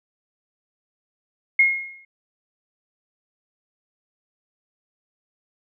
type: tone with exponential decay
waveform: sine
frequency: 2152 Hz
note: C7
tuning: 48 cents sharp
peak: -10 dBFS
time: 1.59-2.05 s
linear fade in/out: 5 ms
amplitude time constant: 100 ms
effects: none